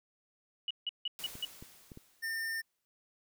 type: tone bursts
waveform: sine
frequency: 2932 Hz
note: F#7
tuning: 16 cents flat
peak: -32 dBFS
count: 5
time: 0.68-1.45 s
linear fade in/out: 2 ms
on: 26 ms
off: 160 ms
type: noise with exponential decay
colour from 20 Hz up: white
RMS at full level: -45 dBFS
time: 1.19-2.85 s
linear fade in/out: 0 ms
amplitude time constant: 360 ms
type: clicks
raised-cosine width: 3 ms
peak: -35 dBFS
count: 4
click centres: 1.354 / 1.625 / 1.918 / 1.974 s
type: tone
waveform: square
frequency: 1808 Hz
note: A6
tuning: 47 cents sharp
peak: -35 dBFS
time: 2.22-2.62 s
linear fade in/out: 20 ms
effects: none